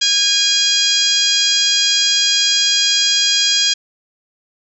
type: harmonic tone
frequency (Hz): 818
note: G#5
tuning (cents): -26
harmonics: 2 / 3 / 4 / 5 / 6 / 7 / 8 / 9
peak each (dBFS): -26 / -25 / -16 / -22 / -17 / -24 / -22 / -27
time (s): 0.01-3.74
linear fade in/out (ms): 10
effects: none